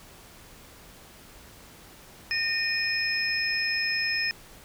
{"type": "tone cluster", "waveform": "sine", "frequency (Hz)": [1833, 2465, 5170], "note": ["A#6", "D#7", "E8"], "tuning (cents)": [-30, -17, -34], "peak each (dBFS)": -29, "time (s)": [2.31, 4.31], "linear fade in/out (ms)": 0, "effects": ["pink hiss -50 dBFS RMS until 4.64 s"]}